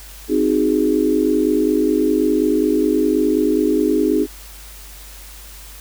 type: chord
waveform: sine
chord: Ab dominant seventh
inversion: first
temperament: equal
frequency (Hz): 261.6 / 311.1 / 370 / 415.3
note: C4 / Eb4 / Gb4 / Ab4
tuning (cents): 0 / 0 / 0 / 0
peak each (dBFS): -20 / -17 / -22 / -19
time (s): 0.28-4.27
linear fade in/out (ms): 50
effects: added 50 Hz sine -38 dBFS peak until 5.8 s + white hiss -40 dBFS RMS until 5.8 s